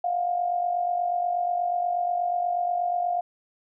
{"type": "tone with amplitude modulation", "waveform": "sine", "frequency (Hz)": 707, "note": "F5", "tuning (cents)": 21, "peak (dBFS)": -20, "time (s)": [0.04, 3.21], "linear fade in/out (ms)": 5, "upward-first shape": "sine", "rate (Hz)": 48.3, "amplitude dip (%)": 60, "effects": []}